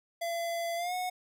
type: tone with pitch glide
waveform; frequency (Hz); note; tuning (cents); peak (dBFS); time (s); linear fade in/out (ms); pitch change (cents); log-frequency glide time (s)
square; 678 to 730.9; E5 to F#5; +49 to -21; -32; 0.21-1.1; 10; +130; 0.76-0.94
effects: none